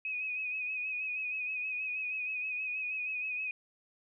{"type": "tone with vibrato", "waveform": "sine", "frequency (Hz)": 2517, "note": "D#7", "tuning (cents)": 19, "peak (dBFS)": -33, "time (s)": [0.05, 3.51], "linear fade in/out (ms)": 2, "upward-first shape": "sine", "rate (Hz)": 6.3, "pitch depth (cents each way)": 43, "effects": []}